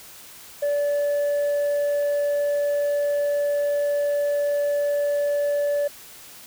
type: tone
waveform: sine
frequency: 578 Hz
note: D5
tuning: 28 cents flat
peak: -17 dBFS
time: 0.62-5.88 s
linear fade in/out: 10 ms
effects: tanh soft clip ceiling -19 dBFS + white hiss -44 dBFS RMS until 6.46 s